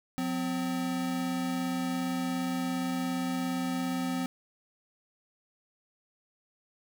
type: tone pair together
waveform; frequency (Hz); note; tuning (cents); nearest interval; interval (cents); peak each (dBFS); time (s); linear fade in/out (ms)
square; 180 / 257.3; F#3 / C4; -47 / -29; tritone; 618; -36 / -31; 0.18-4.26; 0
effects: none